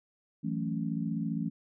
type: chord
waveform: sine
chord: F# minor seventh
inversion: third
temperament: equal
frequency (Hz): 164.81 / 185 / 220 / 277.2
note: E3 / F#3 / A3 / C#4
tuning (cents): 0 / 0 / 0 / 0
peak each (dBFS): -34 / -38 / -34 / -37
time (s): 0.43-1.5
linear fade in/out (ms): 20
effects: none